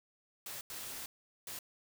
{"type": "noise bursts at uneven times", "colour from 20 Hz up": "white", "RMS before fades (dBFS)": -44, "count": 3, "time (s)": [[0.46, 0.61], [0.7, 1.06], [1.47, 1.59]], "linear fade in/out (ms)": 2, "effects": []}